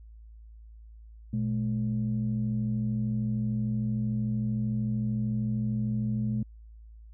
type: tone pair together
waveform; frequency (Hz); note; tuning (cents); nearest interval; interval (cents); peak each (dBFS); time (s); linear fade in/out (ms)
sine; 120 / 213.2; B2 / G#3; -49 / +46; minor seventh; 995; -28; 1.33-6.43; 5
effects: tanh soft clip ceiling -20 dBFS + added 55 Hz sine -46 dBFS peak until 7.13 s